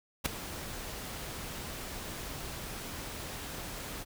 pink noise with ADSR envelope, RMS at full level -27 dBFS, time 0.24-4.05 s, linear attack 19 ms, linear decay 6 ms, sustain -14 dB, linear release 36 ms, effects none

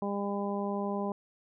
harmonic tone, 201.3 Hz, G3, 46 cents sharp, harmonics 1 / 2 / 3 / 4 / 5, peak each -33 / -36 / -38 / -39 / -40 dBFS, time 0.02-1.12 s, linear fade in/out 2 ms, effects none

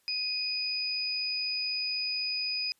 sine tone pair together, 2489 / 4978 Hz, D#7 / D#8, 0 / 0 cents, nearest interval octave, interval 1200 cents, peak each -36 / -30 dBFS, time 0.08-2.72 s, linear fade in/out 0 ms, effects white hiss -70 dBFS RMS until 2.79 s + resampled to 32000 Hz

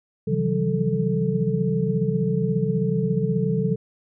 sine tone cluster, 133 / 160.5 / 175.3 / 191.8 / 439.3 Hz, C3 / E3 / F3 / G3 / A4, +29 / -46 / +7 / -37 / -3 cents, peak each -26 dBFS, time 0.27-3.76 s, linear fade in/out 10 ms, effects none

